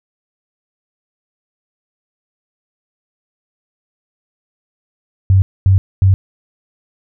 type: tone bursts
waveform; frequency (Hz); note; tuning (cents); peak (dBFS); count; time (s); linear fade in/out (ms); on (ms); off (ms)
sine; 95.7; G2; -41; -6; 3; 5.3-6.14; 0; 120; 240
effects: none